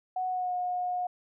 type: tone with pitch glide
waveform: sine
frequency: 740 to 721.8 Hz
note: F#5 to F#5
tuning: 0 to -43 cents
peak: -28 dBFS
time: 0.16-1.07 s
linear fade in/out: 5 ms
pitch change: -43 cents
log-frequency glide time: 0.28-0.54 s
effects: none